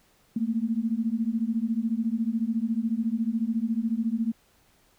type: beating tone pair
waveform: sine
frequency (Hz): 219.8 / 233.8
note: A3 / A#3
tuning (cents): -2 / +5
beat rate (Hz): 14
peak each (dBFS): -27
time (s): 0.36-4.32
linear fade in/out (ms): 5
effects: pink hiss -63 dBFS RMS until 4.98 s